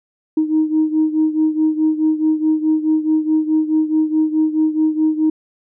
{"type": "beating tone pair", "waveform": "sine", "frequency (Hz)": [311.1, 315.8], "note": ["D#4", "D#4"], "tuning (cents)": [0, 26], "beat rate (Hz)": 4.7, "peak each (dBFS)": [-14, -18], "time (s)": [0.37, 5.3], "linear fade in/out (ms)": 5, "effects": ["tanh soft clip ceiling -7 dBFS"]}